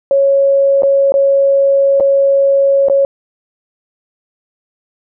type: tone with dropouts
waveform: sine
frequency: 552 Hz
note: C#5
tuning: 7 cents flat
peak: -7 dBFS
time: 0.11-3.05 s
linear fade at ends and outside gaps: 1 ms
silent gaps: 0.822-0.833 / 1.121-1.14 / 2-2.006 / 2.885-2.898 s
effects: none